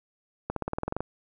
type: accelerating click train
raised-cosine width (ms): 1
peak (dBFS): -15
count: 11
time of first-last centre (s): 0.5-1.006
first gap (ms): 63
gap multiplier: 0.95
effects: none